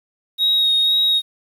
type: tone with vibrato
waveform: triangle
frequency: 3766 Hz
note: A#7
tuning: 17 cents sharp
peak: -11 dBFS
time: 0.38-1.22 s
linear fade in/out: 50 ms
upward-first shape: sine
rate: 2 Hz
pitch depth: 18 cents each way
effects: tanh soft clip ceiling -10 dBFS + 8-bit